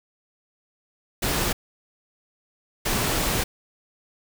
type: noise bursts at uneven times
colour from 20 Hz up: pink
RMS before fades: -24 dBFS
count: 2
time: 1.22-1.53 / 2.85-3.44 s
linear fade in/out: 10 ms
effects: none